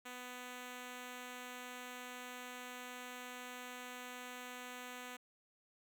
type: tone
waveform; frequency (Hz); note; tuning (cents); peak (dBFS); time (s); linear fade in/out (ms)
5% pulse; 248.8; B3; +13; -35; 0.05-5.17; 10
effects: none